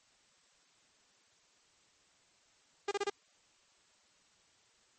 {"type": "tone bursts", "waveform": "sawtooth", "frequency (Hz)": 404.1, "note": "G#4", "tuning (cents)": -47, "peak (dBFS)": -27, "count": 4, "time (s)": [2.88, 3.099], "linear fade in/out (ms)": 5, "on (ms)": 33, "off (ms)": 29, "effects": ["white hiss -68 dBFS RMS until 4.98 s", "MP3 32 kbps"]}